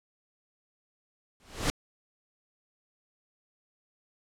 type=noise with exponential growth; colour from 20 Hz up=pink; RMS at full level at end=-24 dBFS; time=1.4-1.7 s; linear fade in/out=0 ms; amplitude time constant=64 ms; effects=low-pass 9000 Hz 12 dB/octave